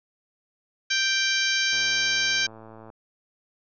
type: harmonic tone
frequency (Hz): 784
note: G5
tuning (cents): 0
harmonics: 2 / 3 / 4 / 5 / 6 / 7 / 8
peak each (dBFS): -26 / -28 / -29 / -30 / -31 / -31 / -32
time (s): 0.9-2.47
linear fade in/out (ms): 10
type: click train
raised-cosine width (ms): 1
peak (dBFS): -31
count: 131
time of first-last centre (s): 1.73-2.901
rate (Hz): 111
effects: none